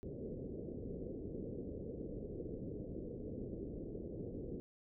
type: low-pass noise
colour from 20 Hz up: white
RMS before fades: -45 dBFS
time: 0.03-4.6 s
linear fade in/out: 0 ms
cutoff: 490 Hz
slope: 48 dB/octave
effects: none